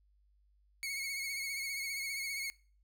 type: tone with vibrato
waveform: sawtooth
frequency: 2200 Hz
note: C#7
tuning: 14 cents flat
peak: -33 dBFS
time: 0.83-2.5 s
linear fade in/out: 0 ms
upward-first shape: sine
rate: 15 Hz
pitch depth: 43 cents each way
effects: noise-tail reverb RT60 0.4 s tail -21 dB re dry + added 50 Hz sine -66 dBFS peak until 2.83 s